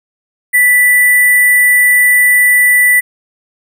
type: tone with sample-and-hold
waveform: sine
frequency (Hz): 1975.5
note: B6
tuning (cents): 0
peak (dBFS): -5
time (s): 0.53-3.01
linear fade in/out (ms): 20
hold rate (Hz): 11025
effects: none